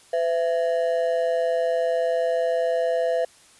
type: ring-modulated tone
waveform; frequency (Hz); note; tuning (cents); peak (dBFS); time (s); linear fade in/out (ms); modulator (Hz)
triangle; 587.3; D5; 0; -15; 0.13-3.25; 5; 80.2
effects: white hiss -53 dBFS RMS until 3.59 s + resampled to 24000 Hz